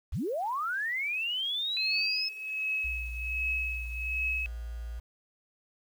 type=linear sweep; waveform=sine; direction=up; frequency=34.24 to 5240 Hz; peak=-29 dBFS; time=0.12-2.29 s; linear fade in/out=10 ms
type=tone with tremolo; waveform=sine; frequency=2569 Hz; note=E7; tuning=45 cents flat; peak=-27 dBFS; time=1.77-4.46 s; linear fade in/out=0 ms; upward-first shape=triangle; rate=1.3 Hz; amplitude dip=80%
type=tone; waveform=sine; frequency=58 Hz; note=A#1; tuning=8 cents flat; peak=-35 dBFS; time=2.84-5 s; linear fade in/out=10 ms
effects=9-bit